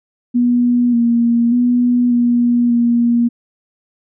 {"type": "tone with pitch steps", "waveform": "sine", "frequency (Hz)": [243, 234.9, 244.3, 240.3, 236.9], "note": ["B3", "A#3", "B3", "B3", "A#3"], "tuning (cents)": [-28, 13, -19, -47, 28], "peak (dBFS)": -10, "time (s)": [0.34, 3.29], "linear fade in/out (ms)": 20, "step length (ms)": 590, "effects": []}